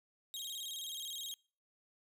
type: tone with vibrato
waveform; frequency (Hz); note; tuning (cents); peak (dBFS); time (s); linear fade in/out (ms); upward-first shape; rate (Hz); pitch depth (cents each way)
sawtooth; 3500; A7; -10; -38; 0.34-1.34; 0; square; 19; 140
effects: noise-tail reverb RT60 0.4 s tail -25 dB re dry